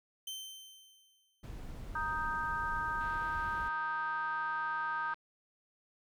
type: tone with exponential decay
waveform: sawtooth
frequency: 3098 Hz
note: G7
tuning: 21 cents flat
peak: -35 dBFS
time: 0.27-1.47 s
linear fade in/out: 5 ms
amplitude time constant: 260 ms
type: noise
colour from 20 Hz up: brown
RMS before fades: -44 dBFS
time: 1.43-3.69 s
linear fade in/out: 10 ms
type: chord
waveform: sine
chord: Eb major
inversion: second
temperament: equal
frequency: 932.3 / 1244.5 / 1568 Hz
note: Bb5 / Eb6 / G6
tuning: 0 / 0 / 0 cents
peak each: -38 / -37 / -37 dBFS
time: 1.95-5.14 s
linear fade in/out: 5 ms
type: click train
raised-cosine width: 0.3 ms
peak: -38 dBFS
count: 351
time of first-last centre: 3.01-5.144 s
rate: 164 Hz
effects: none